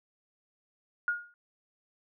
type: tone with exponential decay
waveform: sine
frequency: 1431 Hz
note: F6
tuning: 42 cents sharp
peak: -23 dBFS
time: 1.08-1.34 s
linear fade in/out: 1 ms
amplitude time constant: 56 ms
effects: none